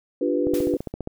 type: chord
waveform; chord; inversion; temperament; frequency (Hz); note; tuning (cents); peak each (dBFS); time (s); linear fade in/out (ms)
sine; G dominant seventh; second; equal; 293.7 / 349.2 / 392 / 493.9; D4 / F4 / G4 / B4; 0 / 0 / 0 / 0; -24 / -25 / -28 / -25; 0.21-0.77; 5
type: click train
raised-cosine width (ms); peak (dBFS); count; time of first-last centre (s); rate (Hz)
2; -16; 10; 0.47-1.074; 14.9
type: noise with exponential decay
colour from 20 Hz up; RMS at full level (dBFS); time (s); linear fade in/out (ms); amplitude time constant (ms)
white; -34; 0.54-0.92; 1; 82
effects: none